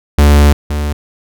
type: tone pair in turn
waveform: 45% pulse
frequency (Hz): 72.8 / 73.77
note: D2 / D2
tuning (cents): -15 / +8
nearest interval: unison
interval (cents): 23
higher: second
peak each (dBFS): -4 / -14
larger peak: first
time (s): 0.18-0.53 / 0.7-0.93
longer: first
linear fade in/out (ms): 5
effects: none